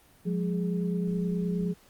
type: tone cluster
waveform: sine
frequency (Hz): 177.3 / 206.9 / 416.1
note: F3 / G#3 / G#4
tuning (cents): +26 / -6 / +3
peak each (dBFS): -27 / -35 / -35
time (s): 0.25-1.74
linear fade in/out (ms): 20
effects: pink hiss -59 dBFS RMS until 1.89 s + Opus 32 kbps